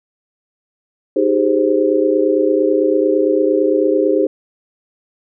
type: chord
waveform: sine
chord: Ab major seventh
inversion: second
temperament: equal with one note detuned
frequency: 311.1 / 386.4 / 415.3 / 523.3 Hz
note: Eb4 / G4 / Ab4 / C5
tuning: 0 / -25 / 0 / 0 cents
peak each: -17 dBFS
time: 1.16-4.27 s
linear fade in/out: 5 ms
effects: none